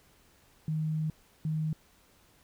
sine tone bursts at uneven times, 156.2 Hz, D#3, 7 cents sharp, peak -28 dBFS, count 2, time 0.68-1.1 / 1.45-1.73 s, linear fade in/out 2 ms, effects pink hiss -63 dBFS RMS until 2.43 s

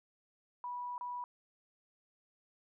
sine tone with dropouts, 979 Hz, B5, 15 cents flat, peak -38 dBFS, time 0.64-1.24 s, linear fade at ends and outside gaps 1 ms, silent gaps 0.98-1.01 s, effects none

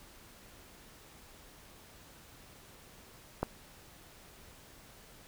click, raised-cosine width 1 ms, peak -16 dBFS, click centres 3.43 s, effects pink hiss -56 dBFS RMS until 5.27 s

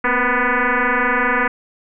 sine tone with frequency modulation, 259.5 Hz, C4, 14 cents flat, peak -14 dBFS, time 0.04-1.48 s, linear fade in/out 5 ms, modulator 247 Hz, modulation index 7.7, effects none

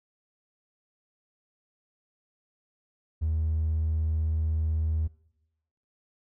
triangle tone, 79 Hz, D#2, 27 cents sharp, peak -21 dBFS, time 3.21-5.08 s, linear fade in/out 20 ms, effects noise-tail reverb RT60 0.9 s tail -24 dB re dry + tanh soft clip ceiling -20 dBFS

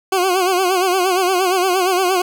20% pulse tone with vibrato, 369.4 Hz, F#4, 3 cents flat, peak -9 dBFS, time 0.12-2.22 s, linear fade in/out 5 ms, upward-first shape sine, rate 8.6 Hz, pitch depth 82 cents each way, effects none

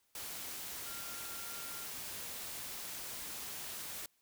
sine tone in noise, 1387 Hz, F6, 12 cents flat, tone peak -52 dBFS, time 0.86-1.85 s, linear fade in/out 2 ms, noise white, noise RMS -44 dBFS, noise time 0.15-4.06 s, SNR -11 dB, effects white hiss -75 dBFS RMS until 4.21 s

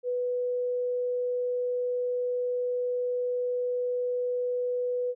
sine tone, 493.9 Hz, B4, in tune, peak -26 dBFS, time 0.03-5.15 s, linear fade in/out 50 ms, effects none

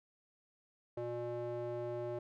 square tone with band-pass filter, 120 Hz, B2, 49 cents flat, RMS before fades -40 dBFS, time 0.97-2.19 s, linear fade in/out 5 ms, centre 490 Hz, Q 4, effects none

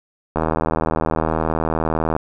click train, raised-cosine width 1 ms, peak -5 dBFS, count 145, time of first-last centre 0.36-2.165 s, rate 79.8 Hz, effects none

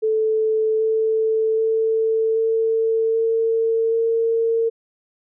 sine tone with pitch steps, 437.8 / 441.4 / 444.9 / 448.6 / 452.2 / 455.9 Hz, A4 / A4 / A4 / A4 / A4 / A#4, -9 / +5 / +19 / +34 / +47 / -39 cents, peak -16 dBFS, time 0.02-4.7 s, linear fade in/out 20 ms, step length 780 ms, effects none

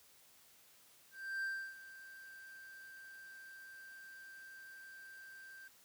triangle tone with ADSR envelope, 1572 Hz, G6, 4 cents sharp, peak -34 dBFS, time 1.11-5.68 s, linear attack 320 ms, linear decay 310 ms, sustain -16 dB, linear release 5 ms, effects white hiss -65 dBFS RMS until 5.84 s + high-pass 60 Hz 12 dB/octave

